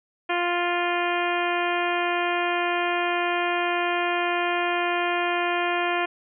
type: harmonic tone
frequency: 350.1 Hz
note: F4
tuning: 4 cents sharp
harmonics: 1 / 2 / 3 / 4 / 5 / 6 / 7 / 8 / 9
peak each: -28 / -27 / -30 / -32 / -31 / -35 / -31 / -37 / -39 dBFS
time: 0.29-6.06 s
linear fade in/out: 10 ms
effects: none